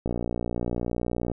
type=click train; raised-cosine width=2 ms; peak=-15 dBFS; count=76; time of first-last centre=0.06-1.316 s; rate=59.7 Hz; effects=none